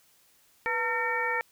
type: harmonic tone with a mistuned harmonic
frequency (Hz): 454.7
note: A#4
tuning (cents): -43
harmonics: 1 / 2 / 3 / 4 / 5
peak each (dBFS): -34 / -32 / -35 / -30 / -33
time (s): 0.66-1.41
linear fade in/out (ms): 0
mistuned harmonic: 1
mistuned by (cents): +130
effects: white hiss -63 dBFS RMS until 1.51 s